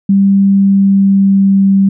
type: tone with pitch glide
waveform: sine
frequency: 196.8 to 195.21 Hz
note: G3 to G3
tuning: +7 to -7 cents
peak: -5 dBFS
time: 0.09-1.89 s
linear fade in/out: 5 ms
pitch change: -14 cents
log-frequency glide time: 0.47-1.74 s
effects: none